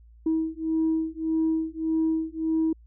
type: beating tone pair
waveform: sine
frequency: 320 / 321.7 Hz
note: D#4 / E4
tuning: +49 / -42 cents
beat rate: 1.7 Hz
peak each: -25 dBFS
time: 0.26-2.73 s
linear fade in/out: 5 ms
effects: tanh soft clip ceiling -17 dBFS + added 57 Hz sine -49 dBFS peak until 2.86 s

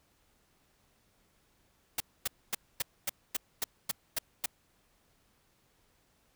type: noise bursts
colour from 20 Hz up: white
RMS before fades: -31 dBFS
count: 10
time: 1.98-4.46 s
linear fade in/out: 5 ms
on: 23 ms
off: 250 ms
effects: pink hiss -70 dBFS RMS until 6.35 s

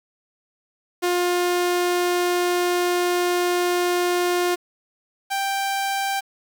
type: tone pair in turn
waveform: sawtooth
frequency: 354.6 / 785.5 Hz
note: F4 / G5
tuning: +26 / +3 cents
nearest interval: octave + major second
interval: 1377 cents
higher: second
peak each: -15 / -18 dBFS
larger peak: first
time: 1.02-4.56 / 5.3-6.21 s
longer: first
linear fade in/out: 20 ms
effects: 8-bit

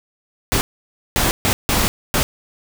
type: noise bursts at uneven times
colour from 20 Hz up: pink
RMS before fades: -17 dBFS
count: 5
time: 0.52-0.61 / 1.16-1.31 / 1.45-1.53 / 1.69-1.88 / 2.14-2.23 s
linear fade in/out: 0 ms
effects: none

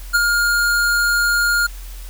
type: tone with ADSR envelope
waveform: square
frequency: 1416 Hz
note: F6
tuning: 23 cents sharp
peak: -11 dBFS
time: 0.13-1.67 s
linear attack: 23 ms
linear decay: 25 ms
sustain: -4 dB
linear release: 10 ms
effects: added 43 Hz sine -30 dBFS peak until 2.09 s + white hiss -42 dBFS RMS until 2.09 s

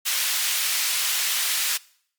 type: high-pass noise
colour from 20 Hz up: pink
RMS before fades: -24 dBFS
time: 0.05-1.78 s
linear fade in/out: 20 ms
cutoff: 2300 Hz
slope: 12 dB/octave
effects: noise-tail reverb RT60 0.6 s tail -22 dB re dry + Opus 48 kbps

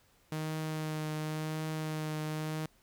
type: tone with vibrato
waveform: sawtooth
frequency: 155.56 Hz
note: D#3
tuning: in tune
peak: -30 dBFS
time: 0.32-2.66 s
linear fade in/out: 2 ms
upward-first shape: triangle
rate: 0.93 Hz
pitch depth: 18 cents each way
effects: pink hiss -67 dBFS RMS until 2.82 s

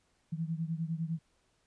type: beating tone pair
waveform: sine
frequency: 160.6 / 170.5 Hz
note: E3 / F3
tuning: -45 / -41 cents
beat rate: 9.9 Hz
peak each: -34 / -37 dBFS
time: 0.32-1.19 s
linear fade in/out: 10 ms
effects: pink hiss -73 dBFS RMS until 1.66 s + resampled to 22050 Hz

